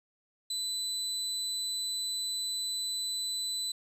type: tone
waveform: 30% pulse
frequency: 4000 Hz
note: B7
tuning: 21 cents sharp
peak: -29 dBFS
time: 0.5-3.72 s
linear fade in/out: 5 ms
effects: resampled to 32000 Hz